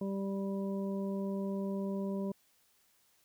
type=harmonic tone; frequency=196 Hz; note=G3; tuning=in tune; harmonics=1 / 2 / 3 / 5; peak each=-34 / -40 / -43 / -50 dBFS; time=0.01-2.32 s; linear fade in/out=5 ms; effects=white hiss -70 dBFS RMS until 3.24 s